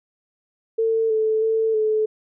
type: tone with pitch steps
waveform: sine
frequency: 449.2 / 437.5 / 444.7 / 432.5 Hz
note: A4 / A4 / A4 / A4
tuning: +36 / -10 / +18 / -30 cents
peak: -17 dBFS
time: 0.78-2.06 s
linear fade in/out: 10 ms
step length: 320 ms
effects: none